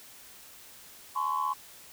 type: tone cluster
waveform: sine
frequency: 848 / 1031 / 1107 Hz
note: G#5 / C6 / C#6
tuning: +36 / -26 / -3 cents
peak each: -36 / -29 / -30 dBFS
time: 1.15-1.54 s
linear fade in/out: 20 ms
effects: tanh soft clip ceiling -20 dBFS + white hiss -51 dBFS RMS until 1.92 s